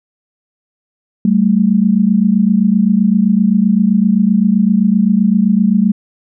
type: tone pair together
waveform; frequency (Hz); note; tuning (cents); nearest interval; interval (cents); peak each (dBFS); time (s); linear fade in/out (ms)
sine; 192.27 / 220; G3 / A3; -33 / 0; major second; 233; -11; 1.25-5.92; 2
effects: none